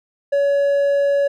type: tone with hard clipping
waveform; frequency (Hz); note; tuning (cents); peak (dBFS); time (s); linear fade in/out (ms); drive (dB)
sine; 564; C#5; +30; -15; 0.32-1.28; 10; 3
effects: none